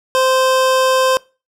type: tone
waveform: 25% pulse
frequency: 520 Hz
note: C5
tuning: 11 cents flat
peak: -8 dBFS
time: 0.15-1.17 s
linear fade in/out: 0 ms
effects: noise-tail reverb RT60 0.3 s tail -23 dB re dry + low-pass 11000 Hz 12 dB/octave